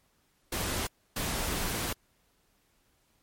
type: noise bursts at uneven times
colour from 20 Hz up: pink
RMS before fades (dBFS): -32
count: 2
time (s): 0.52-0.87 / 1.16-1.93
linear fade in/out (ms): 5
effects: pink hiss -70 dBFS RMS until 3.22 s + MP3 64 kbps